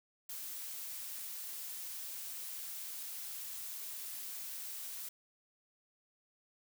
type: noise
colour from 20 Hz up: blue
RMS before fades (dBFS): -44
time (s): 0.29-5.09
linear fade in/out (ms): 5
effects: none